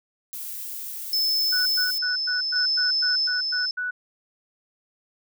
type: noise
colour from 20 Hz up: violet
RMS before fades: -34 dBFS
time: 0.33-1.98 s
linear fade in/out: 0 ms
type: tone with tremolo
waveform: sine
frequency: 5250 Hz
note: E8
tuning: 8 cents flat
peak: -20 dBFS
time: 1.13-3.71 s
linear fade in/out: 2 ms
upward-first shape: square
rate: 0.7 Hz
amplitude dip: 35%
type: tone bursts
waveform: sine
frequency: 1480 Hz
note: F#6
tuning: in tune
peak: -25 dBFS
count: 10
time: 1.52-3.91 s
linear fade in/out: 10 ms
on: 140 ms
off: 110 ms
effects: none